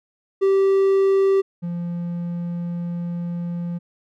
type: tone pair in turn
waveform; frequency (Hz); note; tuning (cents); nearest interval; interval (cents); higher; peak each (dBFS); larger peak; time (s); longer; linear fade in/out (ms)
triangle; 389.1 / 172.82; G4 / F3; -13 / -18; octave + major second; 1405; first; -12 / -22; first; 0.41-1.42 / 1.62-3.79; second; 20
effects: none